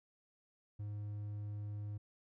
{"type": "tone", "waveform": "triangle", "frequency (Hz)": 103.83, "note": "G#2", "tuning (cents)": 0, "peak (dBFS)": -38, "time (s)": [0.79, 1.98], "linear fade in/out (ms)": 10, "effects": []}